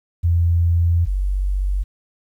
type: tone pair in turn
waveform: sine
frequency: 85.2 / 47.69 Hz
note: F2 / G1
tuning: -42 / -47 cents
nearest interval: minor seventh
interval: 1005 cents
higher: first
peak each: -13 / -17 dBFS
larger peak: first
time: 0.23-1.06 / 1.06-1.84 s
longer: first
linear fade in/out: 20 ms
effects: 9-bit